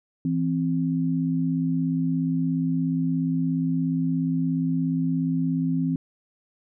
sine tone pair together, 165.2 / 262.2 Hz, E3 / C4, +4 / +4 cents, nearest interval minor sixth, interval 800 cents, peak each -24 dBFS, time 0.25-5.96 s, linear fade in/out 2 ms, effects none

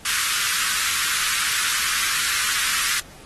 pink high-pass noise, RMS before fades -23 dBFS, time 0.05-3 s, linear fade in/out 5 ms, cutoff 1200 Hz, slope 48 dB/octave, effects pink hiss -46 dBFS RMS until 3.25 s + AAC 32 kbps

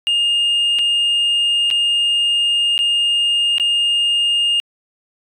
sine tone with dropouts, 2830 Hz, F7, 22 cents sharp, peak -11 dBFS, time 0.07-4.6 s, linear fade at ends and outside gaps 0 ms, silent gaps 0.787-0.791 / 1.703-1.711 / 2.779-2.79 / 3.582-3.599 s, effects tanh soft clip ceiling -12 dBFS

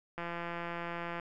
click train, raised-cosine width 0.5 ms, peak -24 dBFS, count 175, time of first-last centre 0.18-1.198 s, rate 171 Hz, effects none

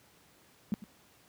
sine tone with echo, 207.1 Hz, G#3, 5 cents flat, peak -26 dBFS, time 0.72-0.74 s, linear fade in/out 0 ms, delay 100 ms, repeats 1, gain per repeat -15 dB, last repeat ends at 0.84 s, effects pink hiss -62 dBFS RMS until 1.28 s + high-pass 100 Hz 12 dB/octave

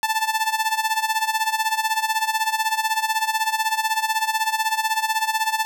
sawtooth tone with tremolo, 880 Hz, A5, in tune, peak -13 dBFS, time 0.03-5.65 s, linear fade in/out 0 ms, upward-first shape sine, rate 16 Hz, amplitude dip 80%, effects none

